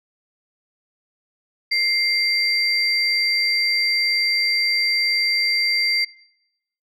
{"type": "tone pair together", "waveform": "sine", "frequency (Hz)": [2100, 4701], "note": ["C7", "D8"], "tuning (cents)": [6, 1], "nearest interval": "octave + major second", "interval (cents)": 1395, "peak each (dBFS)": -19, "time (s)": [1.71, 6.05], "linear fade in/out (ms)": 10, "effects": ["noise-tail reverb RT60 0.8 s tail -22 dB re dry", "tanh soft clip ceiling -11 dBFS"]}